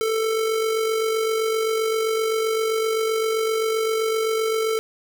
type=tone with amplitude modulation; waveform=square; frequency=443.5 Hz; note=A4; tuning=14 cents sharp; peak=-19 dBFS; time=0.01-4.79 s; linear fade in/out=0 ms; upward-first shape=sine; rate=47.7 Hz; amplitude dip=40%; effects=none